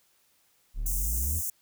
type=exponential sweep; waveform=triangle; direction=up; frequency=33.28 to 86.4 Hz; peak=-26 dBFS; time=0.74-1.42 s; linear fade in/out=50 ms
type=high-pass noise; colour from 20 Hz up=white; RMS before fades=-32 dBFS; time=0.86-1.5 s; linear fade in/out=2 ms; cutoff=6300 Hz; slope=48 dB/octave
effects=white hiss -67 dBFS RMS until 1.61 s